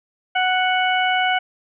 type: harmonic tone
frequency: 740 Hz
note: F#5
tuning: in tune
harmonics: 1 / 2 / 3 / 4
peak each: -19 / -22 / -24 / -25 dBFS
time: 0.35-1.39 s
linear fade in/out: 10 ms
effects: none